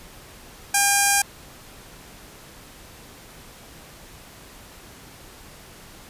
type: tone with notch filter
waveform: 5% pulse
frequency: 803 Hz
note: G5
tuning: 41 cents sharp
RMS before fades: -19 dBFS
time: 0.74-1.22 s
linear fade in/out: 5 ms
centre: 3700 Hz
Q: 1.1
effects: pink hiss -45 dBFS RMS until 6.09 s + resampled to 32000 Hz